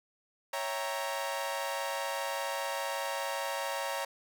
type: chord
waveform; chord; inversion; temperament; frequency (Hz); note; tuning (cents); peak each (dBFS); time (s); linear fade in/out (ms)
sawtooth; C# diminished seventh; none; equal; 554.4 / 659.3 / 784 / 932.3; C#5 / E5 / G5 / Bb5; 0 / 0 / 0 / 0; -33 / -37 / -38 / -33; 0.53-4.05; 5
effects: none